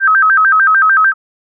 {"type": "tone with vibrato", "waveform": "sine", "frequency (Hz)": 1418, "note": "F6", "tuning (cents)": 26, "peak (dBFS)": -6, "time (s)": [0, 1.14], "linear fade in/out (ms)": 50, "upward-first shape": "square", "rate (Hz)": 6.7, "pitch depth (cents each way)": 180, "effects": []}